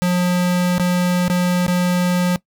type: tone with dropouts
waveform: square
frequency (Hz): 178.8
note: F3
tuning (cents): +41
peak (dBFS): -15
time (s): 0.02-2.36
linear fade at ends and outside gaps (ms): 0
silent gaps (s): 0.781-0.797 / 1.281-1.299 / 1.665-1.681
effects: noise-tail reverb RT60 0.1 s tail -20 dB re dry